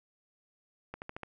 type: accelerating click train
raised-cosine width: 0.5 ms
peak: -25 dBFS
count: 5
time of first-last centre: 0.94-1.233 s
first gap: 79 ms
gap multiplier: 0.95
effects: none